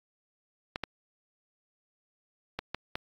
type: clicks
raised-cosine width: 0.3 ms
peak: -16 dBFS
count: 5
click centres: 0.759 / 0.837 / 2.59 / 2.746 / 2.955 s
effects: AAC 32 kbps